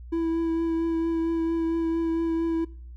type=tone with vibrato; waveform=triangle; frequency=329.6 Hz; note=E4; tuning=in tune; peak=-21 dBFS; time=0.12-2.65 s; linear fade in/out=10 ms; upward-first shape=triangle; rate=4.4 Hz; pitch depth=17 cents each way; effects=noise-tail reverb RT60 0.5 s tail -22 dB re dry + added 60 Hz sine -39 dBFS peak until 2.96 s